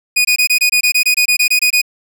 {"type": "tone bursts", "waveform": "sawtooth", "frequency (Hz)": 2475, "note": "D#7", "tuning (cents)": -10, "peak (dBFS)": -6, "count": 15, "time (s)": [0.16, 1.817], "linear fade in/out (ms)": 10, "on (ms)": 89, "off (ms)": 23, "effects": []}